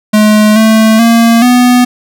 square tone with pitch steps, 212.7 / 220.3 / 230.8 / 247.1 Hz, G#3 / A3 / A#3 / B3, +42 / +2 / -17 / +1 cents, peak -4 dBFS, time 0.13-1.85 s, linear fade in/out 10 ms, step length 430 ms, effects none

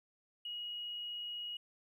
triangle tone, 2896 Hz, F#7, 38 cents flat, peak -36 dBFS, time 0.45-1.57 s, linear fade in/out 5 ms, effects tanh soft clip ceiling -38 dBFS

